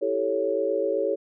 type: chord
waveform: sine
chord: A dominant seventh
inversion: second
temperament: equal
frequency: 329.6 / 392 / 440 / 554.4 Hz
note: E4 / G4 / A4 / C#5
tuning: 0 / 0 / 0 / 0 cents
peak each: -32 / -28 / -27 / -26 dBFS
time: 0.01-1.16 s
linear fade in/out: 20 ms
effects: none